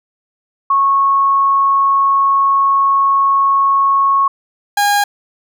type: tone pair in turn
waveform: sine / 30% pulse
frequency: 1100 / 816 Hz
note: C#6 / G#5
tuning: -14 / -31 cents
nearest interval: perfect fourth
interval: 517 cents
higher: first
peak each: -9 / -8 dBFS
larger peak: second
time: 0.7-4.28 / 4.77-5.04 s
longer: first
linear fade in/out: 5 ms
effects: none